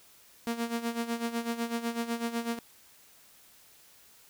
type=tone with tremolo; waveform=sawtooth; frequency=233.1 Hz; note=A#3; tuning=in tune; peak=-24 dBFS; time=0.47-2.59 s; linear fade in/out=0 ms; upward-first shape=sine; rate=8 Hz; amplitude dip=75%; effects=white hiss -58 dBFS RMS until 4.29 s